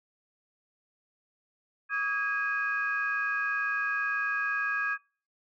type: tone cluster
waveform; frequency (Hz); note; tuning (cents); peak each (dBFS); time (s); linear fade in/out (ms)
sine; 1142 / 1260 / 1642 / 2489; D6 / D#6 / G#6 / D#7; -49 / +21 / -20 / 0; -37 / -36 / -28 / -36; 1.89-4.98; 50
effects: noise-tail reverb RT60 0.4 s tail -25 dB re dry + tanh soft clip ceiling -18 dBFS